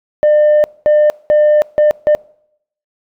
sine tone bursts at uneven times, 601 Hz, D5, 40 cents sharp, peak -4 dBFS, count 5, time 0.23-0.64 / 0.86-1.1 / 1.3-1.62 / 1.78-1.91 / 2.07-2.15 s, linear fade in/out 0 ms, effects noise-tail reverb RT60 0.7 s tail -25 dB re dry + tanh soft clip ceiling -5 dBFS

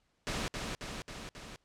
pink noise with echo, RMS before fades -35 dBFS, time 0.27-0.48 s, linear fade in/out 0 ms, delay 270 ms, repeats 4, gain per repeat -3 dB, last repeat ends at 1.56 s, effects pink hiss -75 dBFS RMS until 1.64 s + low-pass 7000 Hz 12 dB/octave

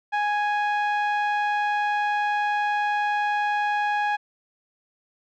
sawtooth tone with low-pass filter, 830 Hz, G#5, 1 cent flat, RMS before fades -24 dBFS, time 0.12-4.17 s, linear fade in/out 20 ms, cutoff 2000 Hz, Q 1.1, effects none

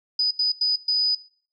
sine tone bursts at uneven times, 4978 Hz, D#8, in tune, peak -18 dBFS, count 4, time 0.19-0.31 / 0.39-0.52 / 0.61-0.76 / 0.88-1.15 s, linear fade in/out 5 ms, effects noise-tail reverb RT60 0.5 s tail -21 dB re dry

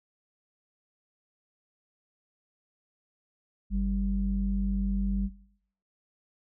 sine tone pair together, 48.86 / 196 Hz, G1 / G3, -5 / 0 cents, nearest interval 2 octaves, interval 2405 cents, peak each -25 / -29 dBFS, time 3.7-5.3 s, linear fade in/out 50 ms, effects noise-tail reverb RT60 0.7 s tail -19 dB re dry + tanh soft clip ceiling -17 dBFS

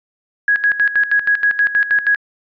sine tone with tremolo, 1661.2 Hz, G#6, in tune, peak -10 dBFS, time 0.48-2.16 s, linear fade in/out 2 ms, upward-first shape square, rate 6.3 Hz, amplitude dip 75%, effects resampled to 11025 Hz

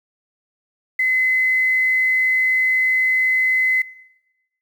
sine tone with quantisation, 2037 Hz, C7, 47 cents flat, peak -15 dBFS, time 0.99-3.82 s, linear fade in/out 5 ms, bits 7, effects noise-tail reverb RT60 1.0 s tail -20 dB re dry

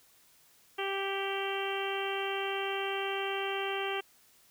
harmonic tone with a mistuned harmonic, 392 Hz, G4, in tune, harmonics 1 / 2 / 3 / 4 / 5 / 6 / 7 / 8, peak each -35 / -38 / -41 / -42 / -43 / -43 / -40 / -41 dBFS, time 0.78-4.01 s, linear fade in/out 10 ms, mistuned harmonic 6, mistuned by -25 cents, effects white hiss -63 dBFS RMS until 4.5 s

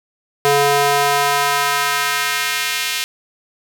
square tone with high-pass filter sweep, 142.5 Hz, C#3, 48 cents sharp, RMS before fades -17 dBFS, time 0.45-3.04 s, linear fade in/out 0 ms, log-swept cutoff 460 to 2700 Hz, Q 1.2, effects 7-bit

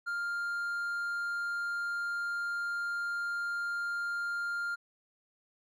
triangle tone, 1400 Hz, F6, 4 cents sharp, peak -30 dBFS, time 0.06-4.76 s, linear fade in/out 20 ms, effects none

